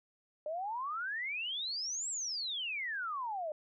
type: exponential two-way sweep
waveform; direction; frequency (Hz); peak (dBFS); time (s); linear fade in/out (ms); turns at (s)
sine; up then down; 591 to 7880 to 591; -35; 0.46-3.52; 2; 2.09
effects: none